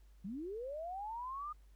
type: linear sweep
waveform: sine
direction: up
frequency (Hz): 174.61 to 1236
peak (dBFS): -40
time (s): 0.24-1.53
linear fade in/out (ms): 10
effects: added 50 Hz sine -58 dBFS peak until 1.75 s + pink hiss -75 dBFS RMS until 1.75 s